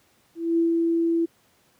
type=tone with ADSR envelope; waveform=sine; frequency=333.5 Hz; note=E4; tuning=20 cents sharp; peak=-17 dBFS; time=0.35-1.26 s; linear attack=230 ms; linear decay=130 ms; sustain=-2 dB; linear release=15 ms; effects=pink hiss -62 dBFS RMS until 1.79 s + high-pass 100 Hz 12 dB/octave